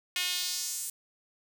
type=tone with high-pass filter sweep; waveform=sawtooth; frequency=360.4 Hz; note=F#4; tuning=45 cents flat; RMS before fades=-33 dBFS; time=0.16-0.9 s; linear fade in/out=2 ms; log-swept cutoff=2600 to 9000 Hz; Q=1.8; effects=none